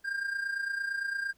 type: tone with amplitude modulation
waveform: triangle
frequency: 1600 Hz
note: G6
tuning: 35 cents sharp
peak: -26 dBFS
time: 0.04-1.33 s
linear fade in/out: 20 ms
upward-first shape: sine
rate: 28.8 Hz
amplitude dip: 65%
effects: pink hiss -68 dBFS RMS until 1.37 s